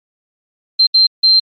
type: tone bursts at uneven times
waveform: sine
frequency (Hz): 4143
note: C8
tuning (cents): -18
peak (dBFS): -6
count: 3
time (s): 0.79-0.87 / 0.94-1.07 / 1.23-1.4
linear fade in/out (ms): 10
effects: MP3 32 kbps